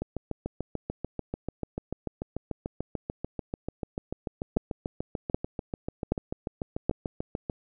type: two click trains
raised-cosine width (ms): 2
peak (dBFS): -18 / -10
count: 52 / 4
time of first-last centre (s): 0.02-7.498 / 4.57-6.896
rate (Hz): 6.82 / 1.29
effects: none